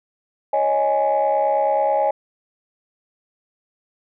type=chord; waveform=sine; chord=C# suspended second; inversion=none; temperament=just; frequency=554.4 / 623.7 / 831.5 Hz; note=C#5 / D#5 / G#5; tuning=0 / +4 / +2 cents; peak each=-20 / -20 / -18 dBFS; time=0.53-2.11 s; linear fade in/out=5 ms; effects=tanh soft clip ceiling -10 dBFS